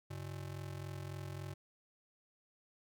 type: ring-modulated tone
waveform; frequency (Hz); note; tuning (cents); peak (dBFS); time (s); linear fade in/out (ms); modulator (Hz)
square; 119.2; A#2; +39; -40; 0.1-1.54; 10; 21.8
effects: none